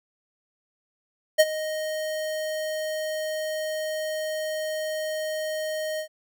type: tone with ADSR envelope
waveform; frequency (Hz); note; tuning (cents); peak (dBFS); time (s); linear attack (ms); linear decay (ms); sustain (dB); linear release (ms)
square; 622.3; D#5; 0; -12; 1.38-6.08; 21; 42; -16; 88
effects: none